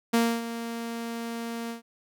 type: tone with ADSR envelope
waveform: sawtooth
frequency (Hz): 231.8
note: A#3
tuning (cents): -10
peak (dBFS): -15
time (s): 0.13-1.82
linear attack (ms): 12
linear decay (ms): 270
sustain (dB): -13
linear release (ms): 120
effects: none